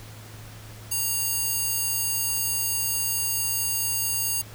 square tone with high-pass filter, 932.3 Hz, A#5, in tune, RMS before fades -26 dBFS, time 0.91-4.42 s, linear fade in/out 10 ms, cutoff 8100 Hz, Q 0.67, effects added 108 Hz sine -42 dBFS peak until 4.54 s + pink hiss -46 dBFS RMS until 4.54 s

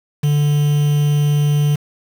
triangle tone with quantisation, 146.83 Hz, D3, in tune, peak -10 dBFS, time 0.23-1.76 s, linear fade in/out 10 ms, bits 5, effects none

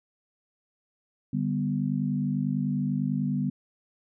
sine chord, G major, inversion second, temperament equal, 146.83 / 196 / 246.9 Hz, D3 / G3 / B3, 0 / 0 / 0 cents, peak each -29 dBFS, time 1.33-3.5 s, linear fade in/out 5 ms, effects none

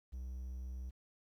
triangle tone, 63.3 Hz, B1, 43 cents sharp, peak -39 dBFS, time 0.12-0.91 s, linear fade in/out 20 ms, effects 12-bit

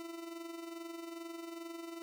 40% pulse tone with amplitude modulation, 334.5 Hz, E4, 25 cents sharp, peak -40 dBFS, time 0-2.02 s, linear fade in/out 0 ms, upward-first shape sine, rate 22.4 Hz, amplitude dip 55%, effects none

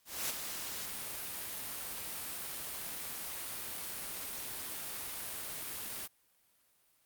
white noise with ADSR envelope, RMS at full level -34 dBFS, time 0.05-6.08 s, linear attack 250 ms, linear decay 7 ms, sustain -7 dB, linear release 26 ms, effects white hiss -71 dBFS RMS until 7.05 s + Opus 48 kbps

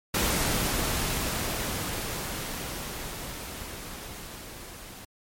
pink noise with level ramp, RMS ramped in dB -25 to -44 dBFS, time 0.14-5.05 s, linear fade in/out 5 ms, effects MP3 64 kbps

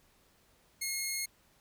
10% pulse tone, 2156 Hz, C#7, 49 cents flat, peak -24 dBFS, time 0.81-1.26 s, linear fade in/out 10 ms, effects pink hiss -67 dBFS RMS until 1.6 s

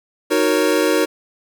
square chord, D# minor seventh, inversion none, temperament equal, 311.1 / 370 / 466.2 / 554.4 Hz, D#4 / F#4 / A#4 / C#5, 0 / 0 / 0 / 0 cents, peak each -20 / -21 / -20 / -22 dBFS, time 0.3-1.06 s, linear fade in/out 20 ms, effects none

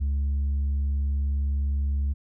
sine tone with tanh clipping, 70.2 Hz, C#2, 22 cents sharp, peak -23 dBFS, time 0-2.14 s, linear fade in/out 20 ms, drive 2 dB, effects none

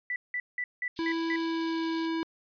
sine tone bursts, 1975.5 Hz, B6, in tune, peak -29 dBFS, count 6, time 0.1-1.36 s, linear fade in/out 2 ms, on 60 ms, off 180 ms
pink high-pass noise, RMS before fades -43 dBFS, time 0.96-2.08 s, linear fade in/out 10 ms, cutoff 3500 Hz, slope 24 dB/octave
square tone with pitch glide, 329.6 to 327.1 Hz, E4 to E4, 0 to -13 cents, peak -29 dBFS, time 0.99-2.23 s, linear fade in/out 0 ms, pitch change -13 cents, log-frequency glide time 1.35-1.86 s
effects resampled to 11025 Hz

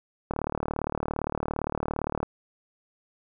click train, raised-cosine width 1 ms, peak -14 dBFS, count 73, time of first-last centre 0.31-2.23 s, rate 37.5 Hz, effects none

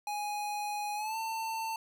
square tone with pitch glide, 830.6 to 895.4 Hz, G#5 to A5, 0 to +30 cents, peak -34 dBFS, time 0.07-1.76 s, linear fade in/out 2 ms, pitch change +130 cents, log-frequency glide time 0.95-1.17 s, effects none

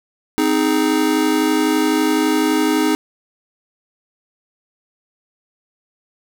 square chord, Ab major, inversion first, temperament just, 259.6 / 311.5 / 415.3 Hz, C4 / Eb4 / Ab4, -13 / +2 / 0 cents, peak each -21 / -17 / -22 dBFS, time 0.38-2.95 s, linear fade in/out 0 ms, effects none

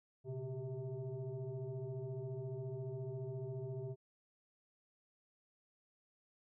sine tone with frequency modulation, 136.2 Hz, C#3, 30 cents flat, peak -40 dBFS, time 0.24-3.96 s, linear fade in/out 50 ms, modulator 258 Hz, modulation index 1.3, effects none

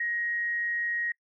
sine tone with amplitude modulation, 1885 Hz, A#6, 19 cents sharp, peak -26 dBFS, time 0-1.12 s, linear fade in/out 5 ms, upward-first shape sine, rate 196 Hz, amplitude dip 30%, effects noise-tail reverb RT60 0.1 s tail -25 dB re dry

